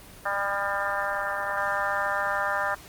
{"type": "harmonic tone with a mistuned harmonic", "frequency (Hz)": 199.6, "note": "G3", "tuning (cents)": 32, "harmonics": [3, 4, 5, 6, 7, 8, 9], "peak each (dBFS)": [-32, -32, -32, -32, -32, -32, -32], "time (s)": [0.25, 2.75], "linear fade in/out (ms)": 10, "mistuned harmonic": 6, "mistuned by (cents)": 21, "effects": ["pink hiss -47 dBFS RMS until 2.88 s", "Opus 24 kbps"]}